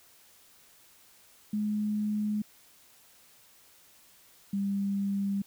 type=tone pair in turn; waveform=sine; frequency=210.5 / 198.69 Hz; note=G#3 / G3; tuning=+24 / +24 cents; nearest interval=minor second; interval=100 cents; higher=first; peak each=-27 dBFS; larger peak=neither; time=1.53-2.42 / 4.53-5.42 s; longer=neither; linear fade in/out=5 ms; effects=white hiss -59 dBFS RMS until 5.46 s